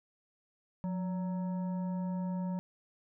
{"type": "tone with frequency modulation", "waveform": "sine", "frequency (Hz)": 179.9, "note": "F#3", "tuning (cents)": -48, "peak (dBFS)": -32, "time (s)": [0.84, 2.59], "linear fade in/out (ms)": 0, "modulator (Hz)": 750, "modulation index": 0.4, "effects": []}